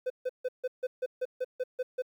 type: tone bursts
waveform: triangle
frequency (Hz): 507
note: B4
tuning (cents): +45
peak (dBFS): -26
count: 11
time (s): 0.06-2.022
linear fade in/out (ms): 10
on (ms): 42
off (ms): 150
effects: 11-bit